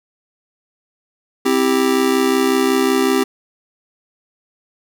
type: chord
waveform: square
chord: C major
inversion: none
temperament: just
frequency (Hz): 261.6 / 327 / 392.4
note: C4 / E4 / G4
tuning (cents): 0 / -14 / +2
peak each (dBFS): -18 / -22 / -17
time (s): 1.45-3.24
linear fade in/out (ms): 10
effects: none